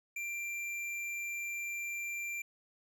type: tone with tanh clipping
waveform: sine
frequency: 2366 Hz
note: D7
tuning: 12 cents sharp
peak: -38 dBFS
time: 0.16-2.42 s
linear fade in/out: 5 ms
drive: 14 dB
effects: none